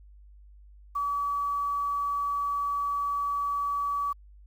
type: tone with quantisation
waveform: sine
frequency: 1143 Hz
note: D6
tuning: 47 cents flat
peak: -26 dBFS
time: 0.95-4.13 s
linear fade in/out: 10 ms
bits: 9
effects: added 50 Hz sine -49 dBFS peak until 4.46 s